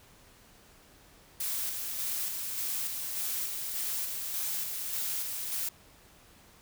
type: noise with tremolo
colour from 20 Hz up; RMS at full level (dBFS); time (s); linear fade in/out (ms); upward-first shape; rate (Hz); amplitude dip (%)
blue; -33; 1.4-5.69; 5; square; 1.7; 30
effects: pink hiss -58 dBFS RMS until 6.61 s